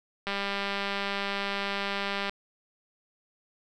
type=click train; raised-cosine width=0.3 ms; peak=-15 dBFS; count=404; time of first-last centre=0.27-2.295 s; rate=199 Hz; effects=none